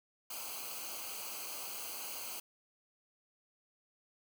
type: noise with comb filter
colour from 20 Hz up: white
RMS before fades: -43 dBFS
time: 0.3-2.4 s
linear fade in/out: 5 ms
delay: 0.55 ms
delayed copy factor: -0.8
effects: none